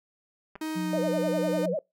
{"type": "clicks", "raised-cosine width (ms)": 0.5, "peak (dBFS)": -28, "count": 2, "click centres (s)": [0.555, 0.56]}
{"type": "tone with pitch glide", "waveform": "45% pulse", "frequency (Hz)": [313.6, 304.3], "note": ["D#4", "D#4"], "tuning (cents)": [14, -38], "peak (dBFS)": -30, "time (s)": [0.61, 1.66], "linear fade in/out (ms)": 5, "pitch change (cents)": -52, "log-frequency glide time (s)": [0.74, 1.16]}
{"type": "tone", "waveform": "sine", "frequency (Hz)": 179.6, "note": "F3", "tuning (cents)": 49, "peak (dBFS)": -29, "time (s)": [0.75, 1.75], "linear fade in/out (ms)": 20}
{"type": "tone with vibrato", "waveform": "sine", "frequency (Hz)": 557, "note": "C#5", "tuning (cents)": 8, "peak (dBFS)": -26, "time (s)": [0.93, 1.79], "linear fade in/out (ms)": 2, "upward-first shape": "sine", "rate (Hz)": 10, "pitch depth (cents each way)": 260}
{"effects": ["noise-tail reverb RT60 0.2 s tail -23 dB re dry"]}